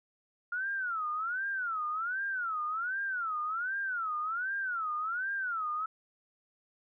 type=tone with vibrato; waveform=sine; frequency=1396.9 Hz; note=F6; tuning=in tune; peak=-31 dBFS; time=0.52-5.86 s; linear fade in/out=5 ms; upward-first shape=sine; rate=1.3 Hz; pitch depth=240 cents each way; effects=none

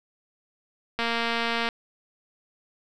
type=click train; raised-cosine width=0.3 ms; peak=-11 dBFS; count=163; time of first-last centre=0.99-1.688 s; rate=232 Hz; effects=none

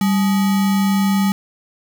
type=tone with sample-and-hold; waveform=sine; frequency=196.2 Hz; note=G3; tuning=2 cents sharp; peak=-13 dBFS; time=0.01-1.32 s; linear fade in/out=2 ms; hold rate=1050 Hz; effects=none

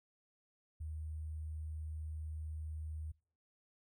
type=tone with sample-and-hold; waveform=sine; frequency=77.78 Hz; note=D#2; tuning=in tune; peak=-40 dBFS; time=0.8-3.12 s; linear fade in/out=10 ms; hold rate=8820 Hz; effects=noise-tail reverb RT60 0.5 s tail -26 dB re dry

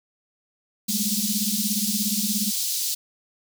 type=tone with tremolo; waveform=sine; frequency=207.7 Hz; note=G#3; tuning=in tune; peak=-22 dBFS; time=0.88-2.52 s; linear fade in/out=20 ms; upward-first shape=sine; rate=17 Hz; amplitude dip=95%
type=high-pass noise; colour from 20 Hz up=pink; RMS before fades=-26 dBFS; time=0.88-2.95 s; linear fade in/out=10 ms; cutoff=4100 Hz; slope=24 dB/octave
effects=none

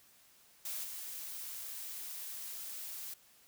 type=noise with level steps; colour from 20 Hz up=blue; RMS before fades=-40 / -44 dBFS; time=0.65-3.14 s; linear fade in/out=5 ms; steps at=0.83 s; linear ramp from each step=20 ms; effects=white hiss -64 dBFS RMS until 3.47 s

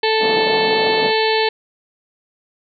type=harmonic tone; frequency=440 Hz; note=A4; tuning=in tune; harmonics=1 / 2 / 4 / 5 / 6 / 7 / 8 / 9 / 10; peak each=-17 / -20 / -24 / -27 / -26 / -27 / -29 / -27 / -26 dBFS; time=0.03-1.49 s; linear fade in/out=5 ms
type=band-pass noise; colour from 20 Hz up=white; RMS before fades=-25 dBFS; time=0.19-1.13 s; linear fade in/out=50 ms; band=160 to 790 Hz; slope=24 dB/octave
effects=none

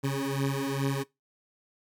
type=beating tone pair; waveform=20% pulse; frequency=136.2 / 138.6 Hz; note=C#3 / C#3; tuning=-30 / 0 cents; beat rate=2.4 Hz; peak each=-25 dBFS; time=0.03-1.04 s; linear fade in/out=20 ms; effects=noise-tail reverb RT60 0.2 s tail -22 dB re dry + MP3 96 kbps

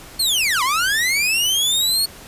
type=linear two-way sweep; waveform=sawtooth; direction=down then up; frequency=4400 to 970 to 4400 Hz; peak=-13 dBFS; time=0.19-2.06 s; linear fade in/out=10 ms; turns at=0.63 s; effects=pink hiss -40 dBFS RMS until 2.27 s + resampled to 32000 Hz

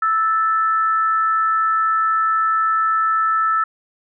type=tone pair together; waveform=sine; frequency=1316.1 / 1760 Hz; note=E6 / A6; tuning=-3 / 0 cents; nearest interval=perfect fourth; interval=503 cents; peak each=-15 / -25 dBFS; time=0.02-3.64 s; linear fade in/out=5 ms; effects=none

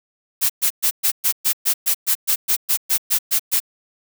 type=noise bursts; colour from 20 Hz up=blue; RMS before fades=-17 dBFS; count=16; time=0.41-3.602 s; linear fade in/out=20 ms; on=87 ms; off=120 ms; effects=none

